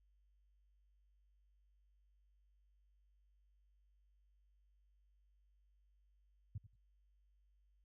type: tone with echo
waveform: sine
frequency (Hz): 100.6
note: G2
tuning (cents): +45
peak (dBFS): -40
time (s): 6.55-6.58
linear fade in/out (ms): 5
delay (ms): 89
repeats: 2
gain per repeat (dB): -15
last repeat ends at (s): 6.758
effects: added 50 Hz sine -70 dBFS peak until 7.84 s